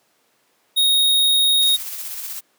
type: tone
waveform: square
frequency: 3744 Hz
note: A#7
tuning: 7 cents sharp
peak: -14 dBFS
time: 0.76-1.77 s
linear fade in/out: 20 ms
type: noise with tremolo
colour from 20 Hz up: blue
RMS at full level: -29 dBFS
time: 1.61-2.41 s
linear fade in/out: 20 ms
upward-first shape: square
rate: 16 Hz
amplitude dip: 30%
effects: pink hiss -62 dBFS RMS until 2.58 s + high-pass 300 Hz 12 dB/octave